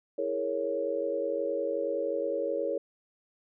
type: chord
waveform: sine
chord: A# half-diminished seventh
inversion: second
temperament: equal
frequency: 329.6 / 415.3 / 466.2 / 554.4 Hz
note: E4 / G#4 / A#4 / C#5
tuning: 0 / 0 / 0 / 0 cents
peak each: -37 / -35 / -33 / -31 dBFS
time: 0.18-2.78 s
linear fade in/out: 5 ms
effects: none